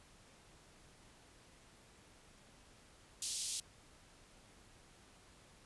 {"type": "band-pass noise", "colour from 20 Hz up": "white", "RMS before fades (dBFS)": -41, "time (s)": [3.22, 3.6], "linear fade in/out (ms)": 2, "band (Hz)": [3400, 10000], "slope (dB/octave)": 24, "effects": ["pink hiss -63 dBFS RMS until 5.65 s", "resampled to 24000 Hz"]}